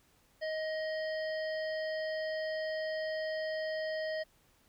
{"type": "harmonic tone", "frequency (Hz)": 628, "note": "D#5", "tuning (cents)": 16, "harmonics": [1, 3, 5, 7, 8], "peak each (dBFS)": [-34, -41, -51, -52, -50], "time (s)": [0.41, 4.24], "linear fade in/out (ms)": 20, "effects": ["pink hiss -68 dBFS RMS until 4.68 s"]}